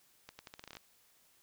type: accelerating click train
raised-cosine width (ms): 0.2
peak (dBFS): -30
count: 11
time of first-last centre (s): 0.29-0.769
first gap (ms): 100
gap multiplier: 0.82
effects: white hiss -68 dBFS RMS until 1.42 s